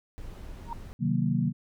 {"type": "noise", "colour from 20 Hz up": "brown", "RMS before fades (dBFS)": -41, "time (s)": [0.18, 0.93], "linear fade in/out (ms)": 0}
{"type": "tone with exponential growth", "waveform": "sine", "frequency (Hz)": 932.3, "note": "A#5", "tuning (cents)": 0, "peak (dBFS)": -29, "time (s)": [0.62, 0.73], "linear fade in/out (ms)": 2, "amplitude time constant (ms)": 22}
{"type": "chord", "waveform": "sine", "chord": "C half-diminished seventh", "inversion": "none", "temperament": "equal with one note detuned", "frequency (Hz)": [130.81, 155.56, 185.75, 233.1], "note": ["C3", "Eb3", "Gb3", "Bb3"], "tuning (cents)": [0, 0, 7, 0], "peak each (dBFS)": -29, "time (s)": [0.99, 1.53], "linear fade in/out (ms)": 50}
{"effects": []}